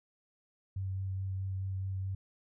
sine tone with vibrato, 95.5 Hz, G2, 45 cents flat, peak -33 dBFS, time 0.76-2.15 s, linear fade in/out 5 ms, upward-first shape sine, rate 4.7 Hz, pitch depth 12 cents each way, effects none

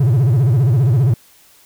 triangle tone with vibrato, 125.5 Hz, B2, 28 cents sharp, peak -8 dBFS, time 0-1.14 s, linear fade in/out 5 ms, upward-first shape sine, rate 15 Hz, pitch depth 260 cents each way, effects white hiss -49 dBFS RMS until 1.65 s

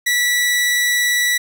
sawtooth tone, 1953 Hz, B6, 20 cents flat, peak -11 dBFS, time 0.06-1.38 s, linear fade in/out 10 ms, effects none

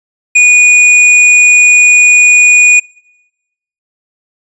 sine tone with hard clipping, 2460 Hz, D#7, 20 cents flat, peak -3 dBFS, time 0.35-2.8 s, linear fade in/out 10 ms, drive 15 dB, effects noise-tail reverb RT60 1.0 s tail -25 dB re dry + resampled to 22050 Hz

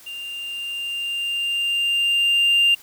triangle tone with level ramp, 2794 Hz, F7, in tune, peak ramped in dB -29 to -10 dBFS, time 0.06-2.75 s, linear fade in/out 10 ms, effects tanh soft clip ceiling -9 dBFS + white hiss -47 dBFS RMS until 2.82 s

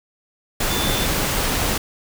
sine tone in noise, 3520 Hz, A7, in tune, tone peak -27 dBFS, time 0.7-1.06 s, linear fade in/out 5 ms, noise pink, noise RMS -21 dBFS, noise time 0.6-1.78 s, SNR -9 dB, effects none

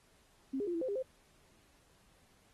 sine tone with pitch steps, 267.7 / 408.6 / 348.1 / 332.9 / 517 / 403.7 / 521 Hz, C4 / G#4 / F4 / E4 / C5 / G#4 / C5, +40 / -28 / -6 / +17 / -21 / -49 / -7 cents, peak -33 dBFS, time 0.53-1.027 s, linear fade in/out 10 ms, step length 71 ms, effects pink hiss -68 dBFS RMS until 2.53 s + AAC 32 kbps

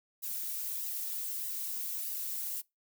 violet noise with flanger, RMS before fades -37 dBFS, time 0.22-2.62 s, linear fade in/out 20 ms, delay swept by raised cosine 1 to 4.4 ms, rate 1.6 Hz, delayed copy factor +0.75, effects noise-tail reverb RT60 0.2 s tail -23 dB re dry

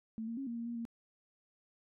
sine tone with pitch steps, 222.5 / 230.4 / 272.3 / 234.3 / 232.6 / 236.4 / 231.7 Hz, A3 / A#3 / C#4 / A#3 / A#3 / A#3 / A#3, +20 / -20 / -31 / +9 / -4 / +24 / -10 cents, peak -37 dBFS, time 0.18-0.852 s, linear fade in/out 0 ms, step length 96 ms, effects none

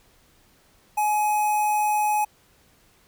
square tone with notch filter, 843 Hz, G#5, 26 cents sharp, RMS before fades -22 dBFS, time 0.97-2.25 s, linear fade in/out 10 ms, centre 4100 Hz, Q 0.78, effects pink hiss -59 dBFS RMS until 3.07 s

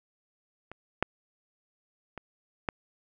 clicks, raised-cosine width 0.5 ms, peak -27 / -9 / -24 / -13 dBFS, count 4, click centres 0.716 / 1.026 / 2.177 / 2.688 s, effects none

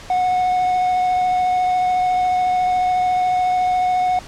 triangle tone with vibrato, 732 Hz, F#5, 19 cents flat, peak -13 dBFS, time 0.1-4.19 s, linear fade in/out 2 ms, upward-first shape sine, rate 14 Hz, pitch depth 10 cents each way, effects pink hiss -38 dBFS RMS until 4.27 s + low-pass 7000 Hz 12 dB/octave

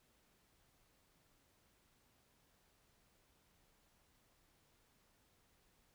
silence, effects pink hiss -74 dBFS RMS until 5.94 s

